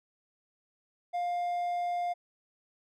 triangle tone with hard clipping, 704 Hz, F5, 14 cents sharp, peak -30 dBFS, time 1.13-2.14 s, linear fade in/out 20 ms, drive 6 dB, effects none

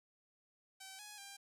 5% pulse tone with pitch steps, 769 / 836 / 795 Hz, G5 / G#5 / G5, -33 / +11 / +24 cents, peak -38 dBFS, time 0.8-1.37 s, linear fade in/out 10 ms, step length 190 ms, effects none

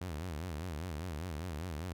sawtooth tone with vibrato, 82.41 Hz, E2, in tune, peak -34 dBFS, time 0.01-1.93 s, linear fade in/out 5 ms, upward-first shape sine, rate 5 Hz, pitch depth 210 cents each way, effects none

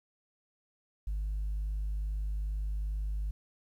sine tone, 51.2 Hz, G#1, 24 cents flat, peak -29 dBFS, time 1.07-3.31 s, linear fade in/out 5 ms, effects tanh soft clip ceiling -29 dBFS + 11-bit

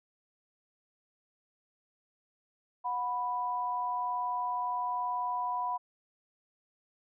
sine tone pair together, 728.9 / 987.8 Hz, F#5 / B5, -26 / 0 cents, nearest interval perfect fourth, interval 526 cents, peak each -36 / -31 dBFS, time 2.84-5.78 s, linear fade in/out 20 ms, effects none

